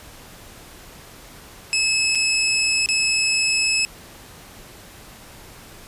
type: tone with dropouts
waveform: 20% pulse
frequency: 2593 Hz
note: E7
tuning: 29 cents flat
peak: -13 dBFS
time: 1.73-3.85 s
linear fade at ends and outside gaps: 0 ms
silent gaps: 2.15-2.155 / 2.86-2.888 s
effects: pink hiss -43 dBFS RMS until 5.87 s + resampled to 32000 Hz